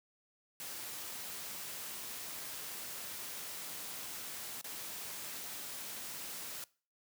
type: noise with dropouts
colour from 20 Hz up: white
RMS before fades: -44 dBFS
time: 0.6-6.64 s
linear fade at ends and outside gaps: 1 ms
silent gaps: 4.613-4.643 s
effects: noise-tail reverb RT60 0.4 s tail -22 dB re dry + high-pass 100 Hz 12 dB/octave